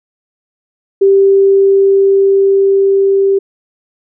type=tone with level ramp; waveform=sine; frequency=392 Hz; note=G4; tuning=in tune; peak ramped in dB=-4 to -7 dBFS; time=1.01-3.39 s; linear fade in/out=10 ms; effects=none